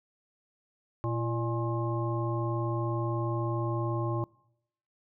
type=harmonic tone with a mistuned harmonic; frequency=118.5 Hz; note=A#2; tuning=29 cents sharp; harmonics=1 / 3 / 5 / 7 / 9; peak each=-30 / -34 / -39 / -41 / -37 dBFS; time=1.04-4.24 s; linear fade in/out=0 ms; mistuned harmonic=3; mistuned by=-73 cents; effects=noise-tail reverb RT60 0.8 s tail -24 dB re dry